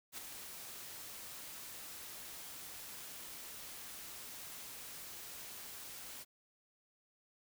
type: noise with ADSR envelope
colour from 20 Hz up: white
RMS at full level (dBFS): -43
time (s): 0.12-6.25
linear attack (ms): 59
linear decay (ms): 7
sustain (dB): -6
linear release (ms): 34
effects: none